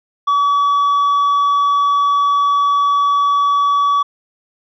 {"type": "tone with tanh clipping", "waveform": "triangle", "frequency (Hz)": 1140, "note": "C#6", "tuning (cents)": 48, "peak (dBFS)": -12, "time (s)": [0.27, 4.03], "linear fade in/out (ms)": 10, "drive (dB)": 8, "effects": []}